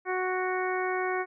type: harmonic tone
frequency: 369.5 Hz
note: F#4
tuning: 2 cents flat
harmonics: 1 / 2 / 3 / 4 / 5 / 6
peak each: -30 / -33 / -35 / -36 / -37 / -38 dBFS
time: 0.05-1.26 s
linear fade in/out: 50 ms
effects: none